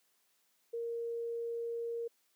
sine tone, 466.2 Hz, A#4, in tune, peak -35 dBFS, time 0.73-2.08 s, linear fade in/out 10 ms, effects white hiss -74 dBFS RMS until 2.35 s + high-pass 200 Hz 12 dB/octave

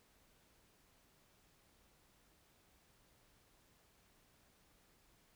silence, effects pink hiss -71 dBFS RMS until 5.35 s

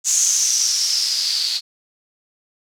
violet noise with low-pass filter sweep, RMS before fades -19 dBFS, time 0.04-1.61 s, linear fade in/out 50 ms, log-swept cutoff 6800 to 4300 Hz, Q 7.7, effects none

